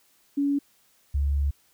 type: tone pair in turn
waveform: sine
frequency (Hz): 282.9 / 70.72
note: C#4 / C#2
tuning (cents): +35 / +35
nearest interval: 2 octaves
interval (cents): 2400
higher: first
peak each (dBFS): -21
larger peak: neither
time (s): 0.37-0.59 / 1.14-1.51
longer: second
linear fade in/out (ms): 10
effects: white hiss -63 dBFS RMS until 1.73 s